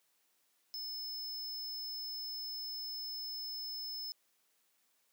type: tone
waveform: square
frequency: 5230 Hz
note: E8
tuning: 15 cents flat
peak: -40 dBFS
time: 0.74-4.12 s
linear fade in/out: 0 ms
effects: white hiss -75 dBFS RMS until 5.12 s + high-pass 200 Hz 12 dB/octave